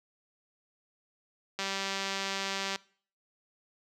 click train, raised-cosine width 0.2 ms, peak -16 dBFS, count 229, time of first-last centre 1.59-2.759 s, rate 195 Hz, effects noise-tail reverb RT60 0.5 s tail -23 dB re dry + high-pass 150 Hz 12 dB/octave

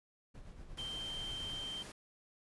brown noise with tremolo, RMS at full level -49 dBFS, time 0.34-1.64 s, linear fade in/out 10 ms, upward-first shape sine, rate 8.5 Hz, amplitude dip 45%
pink noise, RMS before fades -50 dBFS, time 0.77-1.92 s, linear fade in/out 5 ms
sine tone, 3136 Hz, G7, in tune, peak -40 dBFS, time 0.78-1.83 s, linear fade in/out 10 ms
effects resampled to 24000 Hz

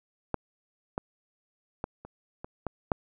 clicks, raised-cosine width 1 ms, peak -13 / -16 / -17 / -29 / -24 / -17 / -10 dBFS, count 7, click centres 0.343 / 0.979 / 1.841 / 2.05 / 2.445 / 2.667 / 2.918 s, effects none

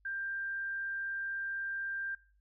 sine tone, 1586 Hz, G6, 20 cents sharp, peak -35 dBFS, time 0.05-2.15 s, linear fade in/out 5 ms, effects noise-tail reverb RT60 0.4 s tail -20 dB re dry + added 50 Hz sine -66 dBFS peak until 2.4 s

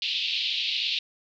white band-pass noise, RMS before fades -28 dBFS, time 0.02-0.99 s, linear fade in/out 2 ms, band 2600 to 4200 Hz, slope 48 dB/octave, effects none

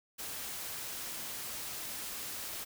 white noise, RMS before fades -41 dBFS, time 0.18-2.65 s, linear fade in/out 20 ms, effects none

